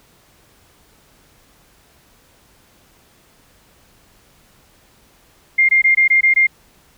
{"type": "tone bursts", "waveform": "sine", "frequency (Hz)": 2113, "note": "C7", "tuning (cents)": 16, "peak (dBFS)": -9, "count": 7, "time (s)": [5.58, 6.47], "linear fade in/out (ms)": 10, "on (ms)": 110, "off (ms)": 20, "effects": ["pink hiss -53 dBFS RMS until 6.97 s"]}